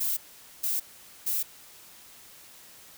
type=noise bursts; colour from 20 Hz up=violet; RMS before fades=-28 dBFS; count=3; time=0-1.43 s; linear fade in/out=10 ms; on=170 ms; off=460 ms; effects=white hiss -51 dBFS RMS until 2.97 s